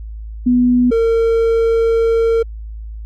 sine / triangle tone pair in turn, 246.9 / 456.5 Hz, B3 / A#4, 0 / -36 cents, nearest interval major seventh, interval 1064 cents, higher second, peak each -9 / -9 dBFS, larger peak neither, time 0.46-0.91 / 0.91-2.43 s, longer second, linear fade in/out 10 ms, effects added 54 Hz sine -26 dBFS peak until 3.05 s

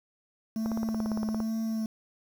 triangle tone with vibrato, 220 Hz, A3, in tune, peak -26 dBFS, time 0.56-1.86 s, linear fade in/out 2 ms, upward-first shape sine, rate 1.2 Hz, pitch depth 26 cents each way
click train, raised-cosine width 1 ms, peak -21 dBFS, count 14, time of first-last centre 0.66-1.403 s, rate 17.5 Hz
effects 8-bit

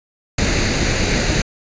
pink noise with comb filter, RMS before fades -17 dBFS, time 0.38-1.42 s, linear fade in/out 5 ms, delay 0.46 ms, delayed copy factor +0.55, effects resampled to 16000 Hz

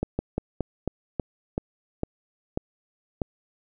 slowing click train, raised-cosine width 2 ms, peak -12 dBFS, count 10, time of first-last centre 0.03-3.218 s, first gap 160 ms, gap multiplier 1.19, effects none

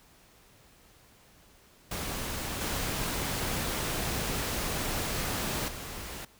pink noise with level steps, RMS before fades -35 / -32 / -40 dBFS, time 1.91-6.25 s, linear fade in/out 5 ms, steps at 2.61 / 5.68 s, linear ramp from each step 2 ms, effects pink hiss -59 dBFS RMS until 6.39 s

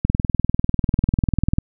click train, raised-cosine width 5 ms, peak -5 dBFS, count 32, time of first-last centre 0.05-1.585 s, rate 20.2 Hz, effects none

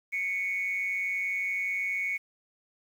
sine tone with amplitude modulation, 2217 Hz, C#7, in tune, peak -24 dBFS, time 0.12-2.18 s, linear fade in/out 20 ms, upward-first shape sine, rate 191 Hz, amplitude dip 65%, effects tanh soft clip ceiling -21 dBFS + 9-bit

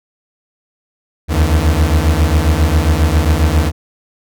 40% pulse beating tone pair, 73.7 / 81.1 Hz, D2 / E2, +7 / -28 cents, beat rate 7.4 Hz, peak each -12 dBFS, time 1.28-3.72 s, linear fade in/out 50 ms, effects none

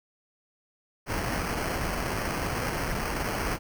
pink noise with sample-and-hold, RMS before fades -30 dBFS, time 1.06-3.59 s, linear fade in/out 50 ms, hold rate 3675 Hz, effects none

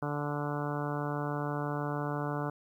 harmonic tone, 146.2 Hz, D3, 7 cents flat, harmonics 1 / 2 / 3 / 4 / 5 / 6 / 7 / 8 / 9 / 10, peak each -35 / -38 / -40 / -41 / -42 / -43 / -43 / -44 / -45 / -45 dBFS, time 0.02-2.5 s, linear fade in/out 5 ms, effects 11-bit

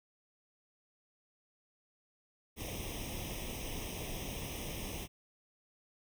pink noise with comb filter, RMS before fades -41 dBFS, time 2.56-5.08 s, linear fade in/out 50 ms, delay 0.34 ms, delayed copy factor +0.85, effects none

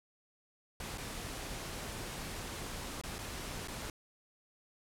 pink noise with dropouts, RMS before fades -42 dBFS, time 0.8-3.9 s, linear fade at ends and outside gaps 2 ms, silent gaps 0.976-0.98 / 3.014-3.036 / 3.184-3.188 / 3.675-3.682 s, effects low-pass 12000 Hz 12 dB/octave

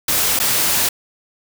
white noise with dropouts, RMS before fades -17 dBFS, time 0.08-0.89 s, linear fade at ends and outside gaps 5 ms, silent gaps 0.391-0.399 s, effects none

